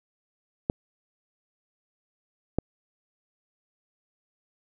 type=clicks; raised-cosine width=2 ms; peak=-10 dBFS; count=2; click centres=0.699 / 2.586 s; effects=none